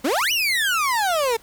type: exponential two-way sweep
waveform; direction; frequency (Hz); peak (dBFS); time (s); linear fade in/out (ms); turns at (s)
30% pulse; up then down; 233.1 to 3008 to 438.7; -16; 0.04-1.37; 10; 0.32
effects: pink hiss -50 dBFS RMS until 1.42 s

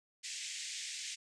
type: band-pass noise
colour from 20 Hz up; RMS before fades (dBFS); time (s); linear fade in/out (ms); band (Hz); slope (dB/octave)
white; -43; 0.23-1.16; 20; 1900 to 8100; 48
effects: none

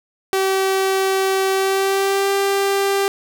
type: tone with pitch glide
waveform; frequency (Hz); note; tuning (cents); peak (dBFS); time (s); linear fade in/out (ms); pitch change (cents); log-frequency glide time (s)
sawtooth; 384.1 to 395.1; G4 to G4; -35 to +14; -12; 0.33-3.08; 0; +49; 1.52-2.32
effects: none

